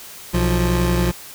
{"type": "tone pair together", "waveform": "25% pulse", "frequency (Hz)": [61.91, 175.1], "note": ["B1", "F3"], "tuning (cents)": [5, 5], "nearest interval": "octave + tritone", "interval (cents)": 1800, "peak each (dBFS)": -15, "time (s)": [0.33, 1.12], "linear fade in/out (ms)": 20, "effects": ["white hiss -38 dBFS RMS until 1.34 s"]}